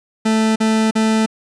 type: tone bursts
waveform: 40% pulse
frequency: 220 Hz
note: A3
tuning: in tune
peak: -12 dBFS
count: 3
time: 0.25-1.262 s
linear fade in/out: 10 ms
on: 310 ms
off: 41 ms
effects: resampled to 22050 Hz + 7-bit